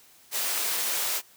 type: high-pass noise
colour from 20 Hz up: white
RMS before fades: -28 dBFS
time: 0.31-1.22 s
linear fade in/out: 50 ms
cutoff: 440 Hz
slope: 12 dB/octave
effects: white hiss -56 dBFS RMS until 1.36 s + high-pass 60 Hz 12 dB/octave